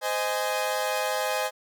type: chord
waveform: sawtooth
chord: Ab major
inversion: first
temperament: equal with one note detuned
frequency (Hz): 516.6 / 622.3 / 830.6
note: C5 / Eb5 / Ab5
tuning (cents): -22 / 0 / 0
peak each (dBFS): -26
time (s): 0.01-1.51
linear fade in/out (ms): 50
effects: none